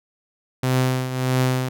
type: tone with tremolo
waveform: sawtooth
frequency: 128.6 Hz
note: C3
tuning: 30 cents flat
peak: -12 dBFS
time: 0.63-1.69 s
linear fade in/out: 5 ms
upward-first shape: triangle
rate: 1.6 Hz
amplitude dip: 70%
effects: none